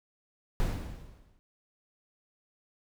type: noise with exponential decay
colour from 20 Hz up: brown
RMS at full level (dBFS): -26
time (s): 0.6-1.39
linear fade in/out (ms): 0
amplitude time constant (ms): 170
effects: none